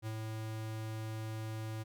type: tone with ADSR envelope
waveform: square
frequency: 110 Hz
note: A2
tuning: in tune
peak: -37 dBFS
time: 0.02-1.84 s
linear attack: 47 ms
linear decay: 56 ms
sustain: -2 dB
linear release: 21 ms
effects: none